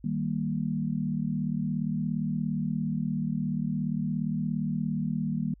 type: chord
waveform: sine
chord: Eb major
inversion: none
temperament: equal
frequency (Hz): 155.56 / 196 / 233.1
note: Eb3 / G3 / Bb3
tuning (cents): 0 / 0 / 0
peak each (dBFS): -31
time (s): 0.04-5.54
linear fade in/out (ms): 5
effects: added 50 Hz sine -53 dBFS peak until 5.6 s